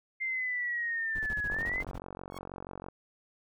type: linear two-way sweep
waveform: sine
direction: down then up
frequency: 2100 to 1661.2 to 2100 Hz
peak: -30 dBFS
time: 0.2-1.83 s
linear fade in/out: 20 ms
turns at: 1.49 s
type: noise bursts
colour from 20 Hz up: brown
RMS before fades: -39 dBFS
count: 12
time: 1.15-1.984 s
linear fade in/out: 5 ms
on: 42 ms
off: 30 ms
type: click train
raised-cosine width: 1 ms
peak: -27 dBFS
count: 65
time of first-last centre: 1.5-2.885 s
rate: 46.2 Hz
type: tone with exponential growth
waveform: sawtooth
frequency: 1102 Hz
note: C#6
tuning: 11 cents flat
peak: -36 dBFS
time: 2.3-2.38 s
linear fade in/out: 1 ms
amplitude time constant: 16 ms
effects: none